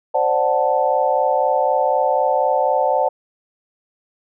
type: chord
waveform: sine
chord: D dominant seventh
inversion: third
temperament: equal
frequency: 523.3 / 587.3 / 740 / 880 Hz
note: C5 / D5 / F#5 / A5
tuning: 0 / 0 / 0 / 0 cents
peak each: -20 dBFS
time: 0.14-3.09 s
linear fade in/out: 10 ms
effects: none